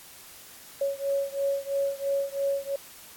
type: beating tone pair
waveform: sine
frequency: 554.4 / 557.4 Hz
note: C#5 / C#5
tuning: 0 / +9 cents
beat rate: 3 Hz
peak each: -28 / -29 dBFS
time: 0.81-2.76 s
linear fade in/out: 5 ms
effects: white hiss -48 dBFS RMS until 3.16 s + AAC 64 kbps